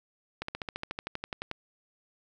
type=slowing click train; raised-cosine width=0.3 ms; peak=-18 dBFS; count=15; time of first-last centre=0.42-1.514 s; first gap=64 ms; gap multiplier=1.03; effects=none